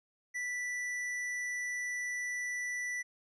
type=tone with hard clipping; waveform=sine; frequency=1971 Hz; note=B6; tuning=4 cents flat; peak=-36 dBFS; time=0.34-3.03 s; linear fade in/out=20 ms; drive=10 dB; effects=resampled to 22050 Hz